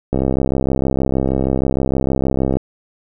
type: click train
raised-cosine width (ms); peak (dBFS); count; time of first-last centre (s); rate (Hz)
2; -4; 163; 0.13-2.57; 66.4
effects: none